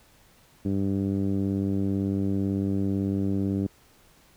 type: tone with low-pass filter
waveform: 10% pulse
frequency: 98 Hz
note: G2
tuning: in tune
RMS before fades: -26 dBFS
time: 0.65-3.67 s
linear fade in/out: 5 ms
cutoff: 270 Hz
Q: 1.5
effects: pink hiss -58 dBFS RMS until 4.36 s